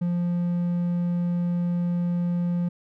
triangle tone, 174.61 Hz, F3, in tune, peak -20 dBFS, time 0.01-2.69 s, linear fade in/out 10 ms, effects none

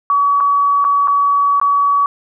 sine tone with dropouts, 1135 Hz, C#6, 41 cents sharp, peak -10 dBFS, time 0.1-2.06 s, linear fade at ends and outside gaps 1 ms, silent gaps 0.403-0.407 / 0.843-0.849 / 1.074-1.081 / 1.599-1.614 s, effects none

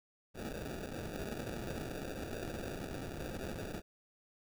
white noise with sample-and-hold, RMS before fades -42 dBFS, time 0.34-3.82 s, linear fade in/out 50 ms, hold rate 1050 Hz, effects none

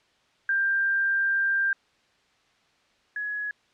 sine tone pair in turn, 1587 / 1681.4 Hz, G6 / G#6, +21 / +21 cents, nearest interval minor second, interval 100 cents, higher second, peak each -21 / -28 dBFS, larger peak first, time 0.49-1.73 / 3.16-3.51 s, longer first, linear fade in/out 2 ms, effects white hiss -64 dBFS RMS until 3.73 s + low-pass 4000 Hz 12 dB/octave

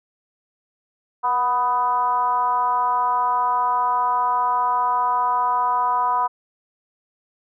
sine tone with frequency modulation, 990 Hz, B5, 4 cents sharp, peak -17 dBFS, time 1.23-6.28 s, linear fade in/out 20 ms, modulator 255 Hz, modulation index 0.83, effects none

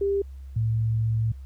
sine tone pair in turn, 397.5 / 111.78 Hz, G4 / A2, +24 / +28 cents, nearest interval octave + minor seventh, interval 2196 cents, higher first, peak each -21 dBFS, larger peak neither, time 0.01-0.22 / 0.56-1.32 s, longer second, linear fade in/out 5 ms, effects added 67 Hz sine -37 dBFS peak until 1.45 s + pink hiss -65 dBFS RMS until 1.45 s

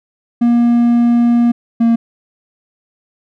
triangle tone pair in turn, 237.4 / 231.2 Hz, A#3 / A#3, +32 / -14 cents, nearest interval unison, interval 46 cents, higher first, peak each -6 dBFS, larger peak neither, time 0.41-1.52 / 1.8-1.96 s, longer first, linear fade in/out 10 ms, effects none

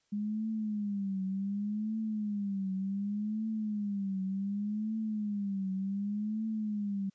sine tone with vibrato, 204.5 Hz, G#3, 26 cents flat, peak -31 dBFS, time 0.12-7.1 s, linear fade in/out 10 ms, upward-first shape triangle, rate 0.67 Hz, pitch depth 140 cents each way, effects white hiss -75 dBFS RMS until 7.14 s + resampled to 16000 Hz

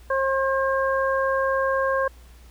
harmonic tone, 536 Hz, C5, 42 cents sharp, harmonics 1 / 2 / 3, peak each -22 / -25 / -27 dBFS, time 0.1-2.08 s, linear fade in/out 5 ms, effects added 60 Hz sine -45 dBFS peak until 2.5 s + pink hiss -55 dBFS RMS until 2.5 s

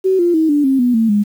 sine tone with pitch steps, 378.7 / 347.3 / 318.4 / 292 / 267.8 / 245.6 / 225.2 / 206.5 Hz, F#4 / F4 / D#4 / D4 / C4 / B3 / A3 / G#3, +40 / -10 / +40 / -10 / +40 / -9 / +40 / -10 cents, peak -10 dBFS, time 0.04-1.24 s, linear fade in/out 20 ms, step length 150 ms, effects 7-bit

